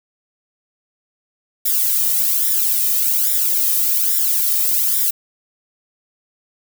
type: noise with flanger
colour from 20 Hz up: violet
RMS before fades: -17 dBFS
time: 1.65-5.11 s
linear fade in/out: 10 ms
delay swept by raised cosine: 0.55 to 1.65 ms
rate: 1.2 Hz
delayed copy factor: +0.85
effects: none

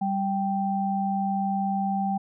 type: tone pair together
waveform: sine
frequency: 195.75 / 783 Hz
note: G3 / G5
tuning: -2 / -2 cents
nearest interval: 2 octaves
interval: 2400 cents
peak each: -26 dBFS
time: 0.01-2.18 s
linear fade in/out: 10 ms
effects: none

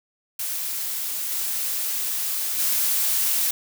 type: noise with level steps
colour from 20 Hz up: blue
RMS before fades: -28 / -26 / -22 dBFS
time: 0.39-3.51 s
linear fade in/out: 5 ms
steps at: 1.3 / 2.58 s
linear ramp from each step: 20 ms
effects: none

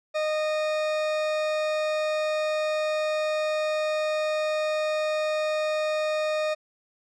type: tone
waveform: 40% pulse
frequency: 616 Hz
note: D#5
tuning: 17 cents flat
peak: -23 dBFS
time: 0.14-6.55 s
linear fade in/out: 20 ms
effects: low-pass 5000 Hz 12 dB/octave

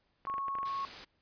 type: clicks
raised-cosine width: 0.5 ms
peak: -30 dBFS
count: 8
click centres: 0.252 / 0.299 / 0.34 / 0.382 / 0.483 / 0.553 / 0.586 / 0.631 s
type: tone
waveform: sine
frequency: 1100 Hz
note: C#6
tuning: 14 cents flat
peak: -33 dBFS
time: 0.27-0.85 s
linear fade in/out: 0 ms
type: noise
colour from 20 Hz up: white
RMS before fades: -45 dBFS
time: 0.65-1.05 s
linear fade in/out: 10 ms
effects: pink hiss -75 dBFS RMS until 1.21 s + resampled to 11025 Hz

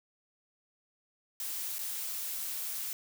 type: noise with dropouts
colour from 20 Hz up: blue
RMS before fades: -37 dBFS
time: 1.4-2.93 s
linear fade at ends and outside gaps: 1 ms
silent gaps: 1.784-1.79 s
effects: none

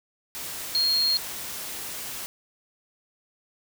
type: tone in noise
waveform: sine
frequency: 4252 Hz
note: C8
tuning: 27 cents sharp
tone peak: -20 dBFS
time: 0.75-1.17 s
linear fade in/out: 0 ms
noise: white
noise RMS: -35 dBFS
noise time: 0.35-2.26 s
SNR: +12 dB
effects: none

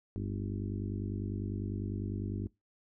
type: harmonic tone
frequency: 50 Hz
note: G1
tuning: 35 cents sharp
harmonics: 1 / 2 / 4 / 5 / 6 / 7 / 8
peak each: -42 / -36 / -42 / -43 / -44 / -46 / -51 dBFS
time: 0.16-2.47 s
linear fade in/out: 0 ms
effects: noise-tail reverb RT60 0.2 s tail -21 dB re dry

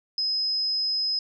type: tone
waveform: sine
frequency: 5080 Hz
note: D#8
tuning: 35 cents sharp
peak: -23 dBFS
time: 0.18-1.19 s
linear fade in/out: 2 ms
effects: none

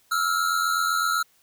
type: tone pair together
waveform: square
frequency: 1312.1 / 1400 Hz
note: E6 / F6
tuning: -8 / +4 cents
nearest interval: minor second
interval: 112 cents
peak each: -25 dBFS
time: 0.11-1.23 s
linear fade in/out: 10 ms
effects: white hiss -62 dBFS RMS until 1.42 s

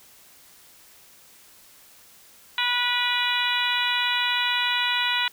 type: harmonic tone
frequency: 488.2 Hz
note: B4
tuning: 20 cents flat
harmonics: 2 / 3 / 4 / 5 / 6 / 7 / 8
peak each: -29 / -29 / -29 / -29 / -29 / -29 / -29 dBFS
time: 2.58-5.28 s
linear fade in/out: 2 ms
effects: white hiss -52 dBFS RMS until 5.32 s

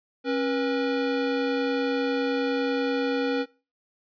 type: tone pair together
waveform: square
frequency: 272.1 / 483.8 Hz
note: C#4 / B4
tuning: -32 / -36 cents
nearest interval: minor seventh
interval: 996 cents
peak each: -27 dBFS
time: 0.24-3.46 s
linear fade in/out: 50 ms
effects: noise-tail reverb RT60 0.3 s tail -20 dB re dry + resampled to 11025 Hz

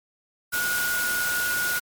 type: tone in noise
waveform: sine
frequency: 1448 Hz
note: F#6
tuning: 38 cents flat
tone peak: -24 dBFS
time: 0.52-1.8 s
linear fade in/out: 20 ms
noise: white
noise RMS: -29 dBFS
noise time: 0.52-1.8 s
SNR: +2 dB
effects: MP3 96 kbps

